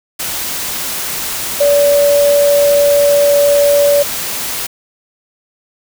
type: tone in noise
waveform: sine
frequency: 574 Hz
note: D5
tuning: 40 cents flat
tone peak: -7 dBFS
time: 1.6-4.03 s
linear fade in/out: 10 ms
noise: white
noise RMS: -20 dBFS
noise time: 0.19-4.67 s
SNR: +10 dB
effects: none